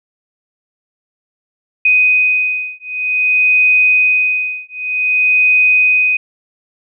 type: beating tone pair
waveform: sine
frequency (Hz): 2500 / 2500.53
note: D#7 / D#7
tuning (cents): +8 / +8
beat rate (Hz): 0.53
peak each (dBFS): -13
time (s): 1.85-6.17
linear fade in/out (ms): 5
effects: none